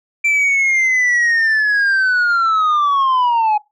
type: linear sweep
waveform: sine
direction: down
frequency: 2349 to 830.6 Hz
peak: -9 dBFS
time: 0.24-3.58 s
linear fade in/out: 10 ms
effects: noise-tail reverb RT60 0.2 s tail -21 dB re dry + tanh soft clip ceiling -11 dBFS